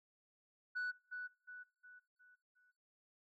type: tone with echo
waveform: sine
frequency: 1482 Hz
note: F#6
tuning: 2 cents sharp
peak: -35 dBFS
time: 0.75-0.92 s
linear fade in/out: 20 ms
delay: 360 ms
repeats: 5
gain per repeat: -7 dB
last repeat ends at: 2.72 s
effects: noise-tail reverb RT60 0.7 s tail -26 dB re dry + tanh soft clip ceiling -36 dBFS